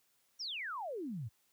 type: exponential sweep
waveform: sine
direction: down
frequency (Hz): 5880 to 99.6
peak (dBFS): -38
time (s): 0.39-1.29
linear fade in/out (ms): 20
effects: white hiss -74 dBFS RMS until 1.52 s + high-pass 60 Hz 12 dB/octave